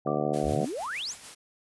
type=harmonic tone; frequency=74.1 Hz; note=D2; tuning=16 cents sharp; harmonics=2 / 3 / 4 / 5 / 6 / 7 / 8 / 9 / 10; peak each=-34 / -34 / -34 / -34 / -34 / -34 / -34 / -34 / -34 dBFS; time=0.05-0.66 s; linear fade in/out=20 ms
type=tone with exponential decay; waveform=sine; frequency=1174.7 Hz; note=D6; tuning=in tune; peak=-33 dBFS; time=0.07-0.58 s; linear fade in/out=1 ms; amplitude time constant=110 ms
type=noise with tremolo; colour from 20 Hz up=white; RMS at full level=-43 dBFS; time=0.33-1.35 s; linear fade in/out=10 ms; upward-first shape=sine; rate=6.6 Hz; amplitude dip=45%
type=exponential sweep; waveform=sine; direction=up; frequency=45.62 to 8300 Hz; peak=-31 dBFS; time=0.42-1.15 s; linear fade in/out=50 ms
effects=resampled to 24000 Hz